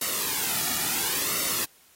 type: noise with flanger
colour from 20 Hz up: white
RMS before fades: -27 dBFS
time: 0.01-1.65 s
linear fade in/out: 5 ms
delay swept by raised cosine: 1.2 to 1.93 ms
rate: 0.71 Hz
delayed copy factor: -0.65
effects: white hiss -58 dBFS RMS until 1.95 s + AAC 48 kbps